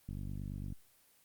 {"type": "click train", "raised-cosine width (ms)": 5, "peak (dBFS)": -30, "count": 32, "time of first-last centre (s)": [0.09, 0.724], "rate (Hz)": 48.9, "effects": ["white hiss -67 dBFS RMS until 1.24 s", "Opus 24 kbps"]}